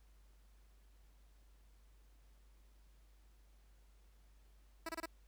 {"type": "tone bursts", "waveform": "10% pulse", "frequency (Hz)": 327.7, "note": "E4", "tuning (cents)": -10, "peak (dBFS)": -32, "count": 4, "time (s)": [4.86, 5.059], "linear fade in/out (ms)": 5, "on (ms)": 31, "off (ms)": 25, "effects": ["added 50 Hz sine -62 dBFS peak until 5.27 s", "pink hiss -75 dBFS RMS until 5.27 s"]}